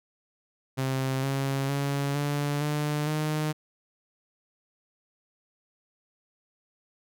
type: tone with pitch steps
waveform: sawtooth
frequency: 132.7 / 136.59 / 140.59 / 144.71 / 148.95 / 153.32 Hz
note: C3 / C#3 / C#3 / D3 / D3 / D#3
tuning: +25 / -25 / +25 / -25 / +25 / -25 cents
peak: -22 dBFS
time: 0.77-3.53 s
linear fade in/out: 20 ms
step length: 460 ms
effects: none